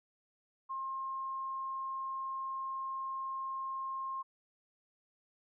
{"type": "tone", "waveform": "sine", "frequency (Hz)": 1066, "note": "C6", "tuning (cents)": 32, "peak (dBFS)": -36, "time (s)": [0.69, 4.23], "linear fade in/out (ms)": 20, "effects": []}